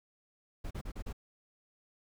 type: noise bursts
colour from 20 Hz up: brown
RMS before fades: -39 dBFS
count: 5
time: 0.64-1.129 s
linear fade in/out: 10 ms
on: 69 ms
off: 36 ms
effects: none